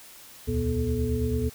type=tone cluster; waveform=sine; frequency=70.4 / 79.5 / 119.6 / 243.7 / 432.9 Hz; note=C#2 / D#2 / A#2 / B3 / A4; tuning=+27 / +38 / +45 / -23 / -28 cents; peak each=-30 dBFS; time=0.47-1.5 s; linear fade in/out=20 ms; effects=white hiss -48 dBFS RMS until 1.54 s